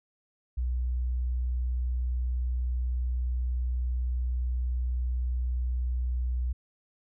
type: tone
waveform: sine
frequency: 61.74 Hz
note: B1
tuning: in tune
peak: -26 dBFS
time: 0.57-6.53 s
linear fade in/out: 10 ms
effects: none